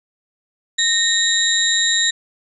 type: tone cluster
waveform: sine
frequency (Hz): 1845 / 3729 / 3924 / 7240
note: A#6 / A#7 / B7 / A8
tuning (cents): -18 / 0 / -12 / +48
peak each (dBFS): -20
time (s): 0.78-2.11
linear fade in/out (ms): 10
effects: none